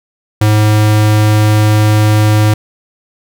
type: tone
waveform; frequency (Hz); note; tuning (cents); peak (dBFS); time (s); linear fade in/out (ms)
square; 106.6; G#2; +46; -7; 0.41-2.54; 5
effects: none